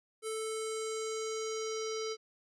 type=tone with low-pass filter sweep; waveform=square; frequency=440 Hz; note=A4; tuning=in tune; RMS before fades=-37 dBFS; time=0.22-2.17 s; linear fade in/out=50 ms; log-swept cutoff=9600 to 5200 Hz; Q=4.2; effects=none